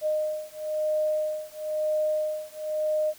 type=beating tone pair; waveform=sine; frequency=614 / 615 Hz; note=D#5 / D#5; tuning=-23 / -20 cents; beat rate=1 Hz; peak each=-28 dBFS; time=0.01-3.14 s; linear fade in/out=50 ms; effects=white hiss -51 dBFS RMS until 3.18 s